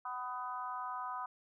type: harmonic tone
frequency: 250 Hz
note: B3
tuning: 21 cents sharp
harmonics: 3 / 4 / 5 / 6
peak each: -45 / -41 / -42 / -52 dBFS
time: 0.05-1.26 s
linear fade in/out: 5 ms
effects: none